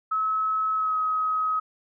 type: tone with pitch glide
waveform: sine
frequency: 1290 to 1268.6 Hz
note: E6 to D#6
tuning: -38 to +33 cents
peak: -22 dBFS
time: 0.11-1.6 s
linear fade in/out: 10 ms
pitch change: -29 cents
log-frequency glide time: 0.75-0.97 s
effects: none